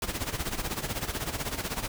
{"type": "noise with tremolo", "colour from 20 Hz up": "pink", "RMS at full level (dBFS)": -30, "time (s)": [0.02, 1.88], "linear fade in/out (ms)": 2, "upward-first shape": "sine", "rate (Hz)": 16, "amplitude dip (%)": 75, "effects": []}